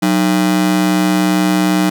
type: ring-modulated tone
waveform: 45% pulse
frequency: 246 Hz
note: B3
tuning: 7 cents flat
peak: -8 dBFS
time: 0.02-1.9 s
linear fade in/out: 10 ms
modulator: 61.3 Hz
effects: none